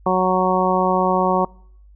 harmonic tone, 185 Hz, F#3, in tune, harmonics 1 / 2 / 3 / 4 / 5 / 6, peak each -22 / -22 / -22 / -22 / -22 / -22 dBFS, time 0.06-1.45 s, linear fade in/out 5 ms, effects noise-tail reverb RT60 0.7 s tail -26 dB re dry + added 50 Hz sine -44 dBFS peak until 1.95 s

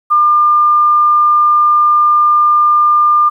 sine tone, 1200 Hz, D6, 37 cents sharp, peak -6 dBFS, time 0.1-3.3 s, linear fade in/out 20 ms, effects 8-bit

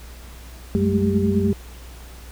sine tone cluster, 93.2 / 193.9 / 208.3 / 217.9 / 394.9 Hz, F#2 / G3 / G#3 / A3 / G4, +13 / -19 / +5 / -17 / +13 cents, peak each -23 dBFS, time 0.75-1.53 s, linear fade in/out 0 ms, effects added 60 Hz sine -38 dBFS peak until 2.31 s + pink hiss -45 dBFS RMS until 2.31 s

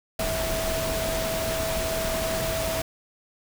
sine tone in noise, 651 Hz, E5, 22 cents flat, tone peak -28 dBFS, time 0.19-2.82 s, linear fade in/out 5 ms, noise pink, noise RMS -29 dBFS, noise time 0.19-2.82 s, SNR -2 dB, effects none

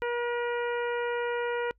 harmonic tone, 478.7 Hz, A#4, 46 cents sharp, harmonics 1 / 2 / 3 / 4 / 5 / 6, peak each -29 / -35 / -36 / -40 / -43 / -47 dBFS, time 0.02-1.71 s, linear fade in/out 0 ms, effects noise-tail reverb RT60 0.1 s tail -26 dB re dry + added 50 Hz sine -62 dBFS peak until 1.78 s

